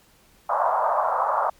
white band-pass noise, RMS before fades -22 dBFS, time 0.49-1.5 s, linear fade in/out 10 ms, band 590 to 1200 Hz, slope 48 dB/octave, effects pink hiss -57 dBFS RMS until 1.59 s + MP3 96 kbps

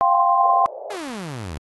sine chord, F suspended second, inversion none, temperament just, 698.5 / 785.8 / 1047.7 Hz, F5 / G5 / C6, 0 / +4 / +2 cents, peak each -19 / -19 / -17 dBFS, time 0.01-0.66 s, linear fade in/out 0 ms
white band-pass noise, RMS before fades -34 dBFS, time 0.42-0.97 s, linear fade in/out 20 ms, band 470 to 730 Hz, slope 48 dB/octave
sawtooth exponential sweep, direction down, 434.1 to 69.2 Hz, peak -25 dBFS, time 0.9-1.58 s, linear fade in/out 5 ms
effects AAC 32 kbps

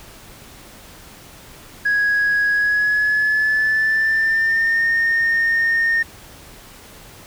sine tone with pitch glide, 1661.2 to 1832.6 Hz, G#6 to A#6, 0 to -30 cents, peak -13 dBFS, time 1.85-6.03 s, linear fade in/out 10 ms, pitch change +170 cents, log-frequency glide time 2.52-4.86 s, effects tanh soft clip ceiling -12 dBFS + pink hiss -42 dBFS RMS until 7.26 s

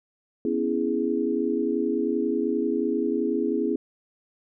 sine chord, C# minor seventh, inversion third, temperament equal, 246.9 / 277.2 / 329.6 / 415.3 Hz, B3 / C#4 / E4 / G#4, 0 / 0 / 0 / 0 cents, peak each -28 / -29 / -27 / -27 dBFS, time 0.45-3.76 s, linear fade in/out 2 ms, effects none

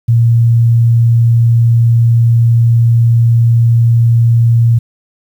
sine tone, 116.54 Hz, A#2, in tune, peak -5 dBFS, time 0.08-4.79 s, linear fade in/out 10 ms, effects 7-bit

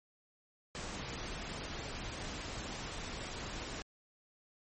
pink noise, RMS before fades -42 dBFS, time 0.75-3.82 s, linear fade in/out 0 ms, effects MP3 32 kbps

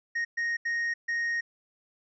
triangle tone bursts at uneven times, 1864.7 Hz, A#6, in tune, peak -25 dBFS, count 4, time 0.15-0.25 / 0.37-0.57 / 0.65-0.94 / 1.08-1.41 s, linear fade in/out 10 ms, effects resampled to 16000 Hz

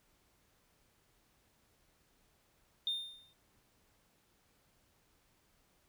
triangle tone with exponential decay, 3634 Hz, A#7, 45 cents flat, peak -27 dBFS, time 2.87-3.33 s, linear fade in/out 1 ms, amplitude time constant 100 ms, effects tanh soft clip ceiling -29 dBFS + pink hiss -72 dBFS RMS until 5.88 s

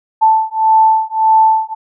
sine beating tone pair, 880 / 881.7 Hz, A5 / A5, 0 / +3 cents, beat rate 1.7 Hz, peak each -11 dBFS, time 0.21-1.75 s, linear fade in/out 20 ms, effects none

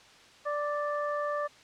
harmonic tone, 587.3 Hz, D5, in tune, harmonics 1 / 2 / 3, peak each -31 / -33 / -40 dBFS, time 0.45-1.48 s, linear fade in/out 20 ms, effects white hiss -55 dBFS RMS until 1.63 s + low-pass 5000 Hz 12 dB/octave

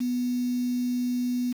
sine tone with quantisation, 246.7 Hz, B3, 2 cents flat, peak -24 dBFS, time 0-1.53 s, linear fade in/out 10 ms, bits 7, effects none

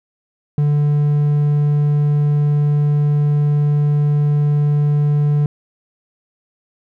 triangle tone, 146.83 Hz, D3, in tune, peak -10 dBFS, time 0.58-5.46 s, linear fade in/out 2 ms, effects none

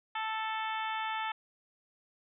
harmonic tone, 440 Hz, A4, in tune, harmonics 2 / 3 / 4 / 5 / 6 / 7 / 8, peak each -35 / -39 / -41 / -43 / -45 / -46 / -47 dBFS, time 0.15-1.32 s, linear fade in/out 5 ms, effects none

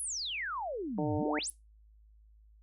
sine exponential two-way sweep, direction down then up, 11175 to 90.9 to 11175 Hz, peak -34 dBFS, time 0-1.5 s, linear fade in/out 0 ms, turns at 1.16 s
harmonic tone, 150 Hz, D3, 37 cents sharp, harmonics 2 / 3 / 4 / 5 / 6, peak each -32 / -36 / -38 / -40 / -42 dBFS, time 0.98-1.39 s, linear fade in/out 2 ms
effects noise-tail reverb RT60 0.2 s tail -19 dB re dry + added 53 Hz sine -57 dBFS peak until 2.62 s

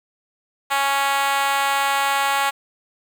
5% pulse tone with high-pass filter, 277.2 Hz, C#4, in tune, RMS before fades -20 dBFS, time 0.7-2.51 s, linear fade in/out 20 ms, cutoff 860 Hz, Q 2.9, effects 8-bit

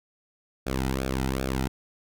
sawtooth tone with flanger, 65.8 Hz, C2, 10 cents sharp, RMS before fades -28 dBFS, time 0.66-1.68 s, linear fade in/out 10 ms, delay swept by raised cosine 0.99 to 1.82 ms, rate 2.6 Hz, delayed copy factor -0.75, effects none

